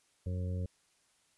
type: harmonic tone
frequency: 90.5 Hz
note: F#2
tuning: 38 cents flat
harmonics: 1 / 2 / 3 / 4 / 5 / 6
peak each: -33 / -42 / -51 / -56 / -49 / -50 dBFS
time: 0.26-0.66 s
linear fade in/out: 5 ms
effects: white hiss -71 dBFS RMS until 1.37 s + resampled to 24000 Hz